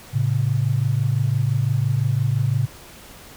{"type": "tone pair together", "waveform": "sine", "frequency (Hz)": [111.1, 136.99], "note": ["A2", "C#3"], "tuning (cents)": [17, -20], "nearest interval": "major third", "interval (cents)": 363, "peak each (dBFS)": -20, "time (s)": [0.13, 2.67], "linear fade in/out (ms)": 20, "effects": ["pink hiss -43 dBFS RMS until 3.36 s"]}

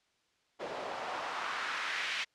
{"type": "noise with band-pass filter sweep", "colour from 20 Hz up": "white", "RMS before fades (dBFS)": -37, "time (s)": [0.59, 2.25], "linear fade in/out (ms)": 20, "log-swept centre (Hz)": [510, 2400], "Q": 1.7, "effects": ["white hiss -73 dBFS RMS until 2.34 s", "low-pass 5000 Hz 12 dB/octave"]}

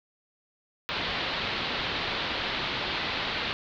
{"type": "low-pass noise", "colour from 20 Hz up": "white", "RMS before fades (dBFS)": -31, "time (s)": [0.89, 3.53], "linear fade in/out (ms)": 0, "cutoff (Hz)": 4200, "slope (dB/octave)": 48, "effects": []}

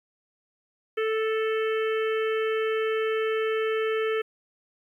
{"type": "harmonic tone", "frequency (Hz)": 440, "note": "A4", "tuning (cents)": 0, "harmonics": [1, 3, 4, 5, 6, 7], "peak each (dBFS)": [-24, -34, -36, -38, -40, -41], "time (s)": [0.97, 4.22], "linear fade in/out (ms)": 10, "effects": ["10-bit"]}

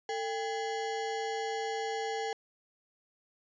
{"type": "ring-modulated tone", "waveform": "square", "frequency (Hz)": 622.3, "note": "D#5", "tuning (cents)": 0, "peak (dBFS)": -30, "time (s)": [0.09, 2.33], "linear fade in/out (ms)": 2, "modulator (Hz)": 176, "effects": ["resampled to 16000 Hz"]}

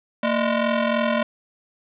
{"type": "ring-modulated tone", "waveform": "sawtooth", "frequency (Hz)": 415.3, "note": "G#4", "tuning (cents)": 0, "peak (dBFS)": -12, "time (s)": [0.23, 1.23], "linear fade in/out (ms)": 5, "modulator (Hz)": 186, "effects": ["resampled to 8000 Hz", "7-bit"]}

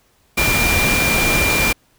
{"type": "tone in noise", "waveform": "sine", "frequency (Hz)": 2384, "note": "D7", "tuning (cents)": 25, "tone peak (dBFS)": -17, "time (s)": [0.37, 1.73], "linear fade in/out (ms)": 10, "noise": "pink", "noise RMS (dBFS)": -18, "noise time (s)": [0.37, 1.73], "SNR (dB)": -2, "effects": ["pink hiss -58 dBFS RMS until 1.98 s"]}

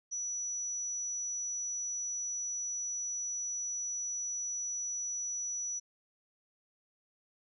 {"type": "tone", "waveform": "sine", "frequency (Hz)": 5900, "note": "F#8", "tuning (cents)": -6, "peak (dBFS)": -34, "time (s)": [0.11, 5.8], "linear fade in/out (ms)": 20, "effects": []}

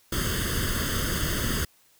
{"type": "noise with comb filter", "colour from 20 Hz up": "pink", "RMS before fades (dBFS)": -27, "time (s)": [0.12, 1.65], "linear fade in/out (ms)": 5, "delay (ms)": 0.62, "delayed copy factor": 0.9, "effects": ["white hiss -61 dBFS RMS until 1.99 s"]}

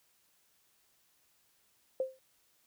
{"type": "tone with exponential decay", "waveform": "sine", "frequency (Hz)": 523.3, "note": "C5", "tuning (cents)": 0, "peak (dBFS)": -26, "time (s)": [2, 2.19], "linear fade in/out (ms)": 2, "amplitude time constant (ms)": 40, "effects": ["white hiss -71 dBFS RMS until 2.66 s"]}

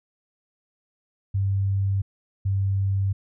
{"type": "tone pair in turn", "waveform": "sine", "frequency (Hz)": [98, 97.66], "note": ["G2", "G2"], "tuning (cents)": [0, -6], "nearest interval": "unison", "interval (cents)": 6, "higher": "first", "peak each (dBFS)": -20, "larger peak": "neither", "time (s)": [[1.34, 2.02], [2.45, 3.13]], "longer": "neither", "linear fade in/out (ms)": 10, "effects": []}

